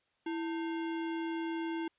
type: tone with sample-and-hold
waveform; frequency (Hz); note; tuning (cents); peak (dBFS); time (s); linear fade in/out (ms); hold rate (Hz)
sine; 329.1; E4; -3; -33; 0.26-1.88; 5; 1225
effects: white hiss -75 dBFS RMS until 1.98 s + resampled to 8000 Hz